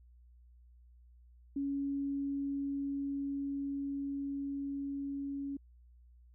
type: tone with level ramp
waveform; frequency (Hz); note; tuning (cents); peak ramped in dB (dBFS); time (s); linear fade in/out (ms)
sine; 279.1; C#4; +12; -32 to -36; 1.56-5.57; 5
effects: added 60 Hz sine -57 dBFS peak until 6.34 s